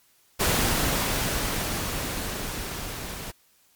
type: noise with level ramp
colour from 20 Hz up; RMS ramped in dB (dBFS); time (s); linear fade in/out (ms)
pink; -22 to -36; 0.39-3.32; 20
effects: white hiss -62 dBFS RMS until 3.75 s + MP3 96 kbps